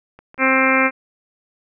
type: clicks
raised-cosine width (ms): 0.5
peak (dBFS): -26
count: 3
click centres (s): 0.19 / 0.344 / 0.379
type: harmonic tone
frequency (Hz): 263.7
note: C4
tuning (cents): +14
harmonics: 1 / 2 / 3 / 4 / 5 / 6 / 7 / 8 / 9 / 10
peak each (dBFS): -20 / -21 / -27 / -23 / -22 / -22 / -26 / -20 / -20 / -31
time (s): 0.38-0.91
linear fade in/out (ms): 50
effects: none